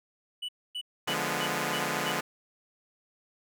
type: tone bursts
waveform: triangle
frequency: 2960 Hz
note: F#7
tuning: in tune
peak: -31 dBFS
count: 6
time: 0.42-2.122 s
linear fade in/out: 10 ms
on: 67 ms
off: 260 ms
type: chord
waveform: 5% pulse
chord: D diminished seventh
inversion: none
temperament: equal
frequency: 146.83 / 174.61 / 207.7 / 246.9 Hz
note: D3 / F3 / Ab3 / Cb4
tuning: 0 / 0 / 0 / 0 cents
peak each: -23 dBFS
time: 1.07-2.21 s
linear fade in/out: 10 ms
effects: none